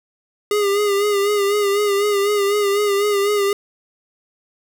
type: tone with vibrato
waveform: square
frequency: 407.1 Hz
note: G#4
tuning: 35 cents flat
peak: -16 dBFS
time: 0.51-3.53 s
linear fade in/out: 2 ms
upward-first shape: sine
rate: 4 Hz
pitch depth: 48 cents each way
effects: none